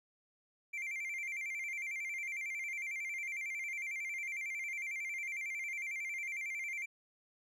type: tone with vibrato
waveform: triangle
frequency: 2220 Hz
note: C#7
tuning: 2 cents sharp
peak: -36 dBFS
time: 0.73-6.86 s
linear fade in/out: 10 ms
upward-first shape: square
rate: 11 Hz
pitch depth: 90 cents each way
effects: none